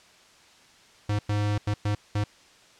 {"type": "tone bursts at uneven times", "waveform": "square", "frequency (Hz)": 103.83, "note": "G#2", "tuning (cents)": 0, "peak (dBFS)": -24, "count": 5, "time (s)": [[1.09, 1.19], [1.29, 1.58], [1.67, 1.74], [1.85, 1.95], [2.15, 2.24]], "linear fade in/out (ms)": 5, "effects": ["white hiss -55 dBFS RMS until 2.79 s", "low-pass 6000 Hz 12 dB/octave"]}